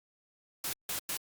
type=noise bursts at uneven times; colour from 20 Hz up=white; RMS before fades=-35 dBFS; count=3; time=0.64-0.73 / 0.89-0.99 / 1.09-1.17 s; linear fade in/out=2 ms; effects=Opus 48 kbps